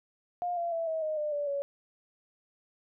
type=tone with pitch steps; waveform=sine; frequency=708 / 685.1 / 662.9 / 641.4 / 620.6 / 600.5 / 581.1 / 562.3 Hz; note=F5 / F5 / E5 / E5 / D#5 / D5 / D5 / C#5; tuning=+23 / -33 / +10 / -48 / -5 / +38 / -18 / +25 cents; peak=-29 dBFS; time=0.42-1.62 s; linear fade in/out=0 ms; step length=150 ms; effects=none